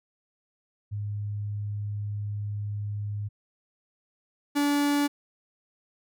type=tone pair in turn; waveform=sine / 45% pulse; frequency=103.4 / 288.4 Hz; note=G#2 / D4; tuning=-7 / -31 cents; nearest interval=octave + tritone; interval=1776 cents; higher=second; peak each=-29 / -22 dBFS; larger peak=second; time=0.91-3.29 / 4.55-5.08 s; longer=first; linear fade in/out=20 ms; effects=none